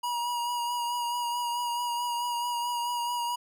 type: tone with vibrato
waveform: square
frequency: 959 Hz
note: A#5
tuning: 49 cents sharp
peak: -29 dBFS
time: 0.03-3.36 s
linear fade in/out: 10 ms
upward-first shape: sine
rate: 4.6 Hz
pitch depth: 21 cents each way
effects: none